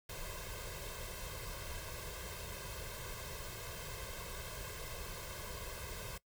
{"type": "noise with comb filter", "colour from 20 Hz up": "pink", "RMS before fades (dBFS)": -45, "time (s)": [0.09, 6.18], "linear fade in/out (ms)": 5, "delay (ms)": 1.9, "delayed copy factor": 0.85, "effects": ["noise-tail reverb RT60 0.1 s tail -20 dB re dry"]}